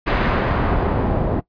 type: noise with low-pass filter sweep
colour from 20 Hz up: pink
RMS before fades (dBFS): -19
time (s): 0.06-1.41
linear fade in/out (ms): 20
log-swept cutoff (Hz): 2200 to 590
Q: 0.84
effects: noise-tail reverb RT60 0.1 s tail -18 dB re dry + resampled to 11025 Hz